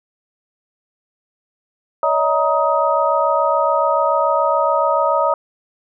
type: tone cluster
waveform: sine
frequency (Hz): 571 / 638 / 941 / 1256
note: D5 / D#5 / A#5 / D#6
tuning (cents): -49 / +43 / +16 / +16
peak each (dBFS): -19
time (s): 2.03-5.34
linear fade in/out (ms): 2
effects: none